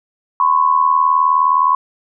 sine tone pair together, 1011 / 1090.6 Hz, B5 / C#6, +40 / -29 cents, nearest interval minor second, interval 131 cents, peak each -13 dBFS, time 0.4-1.75 s, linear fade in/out 2 ms, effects none

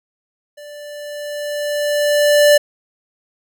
square tone with level ramp, 587.3 Hz, D5, in tune, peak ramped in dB -35 to -7 dBFS, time 0.57-2.58 s, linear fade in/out 10 ms, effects none

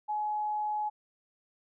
sine tone, 845 Hz, G#5, 30 cents sharp, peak -29 dBFS, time 0.08-0.9 s, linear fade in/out 20 ms, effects none

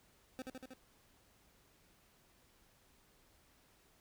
25% pulse tone with echo, 259 Hz, C4, 17 cents flat, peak -38 dBFS, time 0.39-0.42 s, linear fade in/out 0 ms, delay 79 ms, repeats 4, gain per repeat -2 dB, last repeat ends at 0.736 s, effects pink hiss -69 dBFS RMS until 4 s

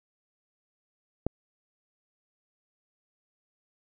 click, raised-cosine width 2 ms, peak -13 dBFS, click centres 1.266 s, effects none

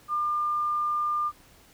sine tone, 1200 Hz, D6, 37 cents sharp, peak -24 dBFS, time 0.08-1.32 s, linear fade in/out 50 ms, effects pink hiss -56 dBFS RMS until 1.73 s

